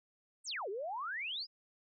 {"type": "exponential two-way sweep", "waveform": "sine", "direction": "down then up", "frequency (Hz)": [9397, 370, 5210], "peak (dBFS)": -37, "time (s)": [0.44, 1.47], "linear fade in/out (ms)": 50, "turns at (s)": 0.69, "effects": []}